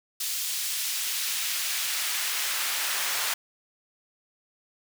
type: noise with high-pass filter sweep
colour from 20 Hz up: pink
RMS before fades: -29 dBFS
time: 0.2-3.34 s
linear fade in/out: 5 ms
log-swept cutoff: 4100 to 1200 Hz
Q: 0.73
effects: none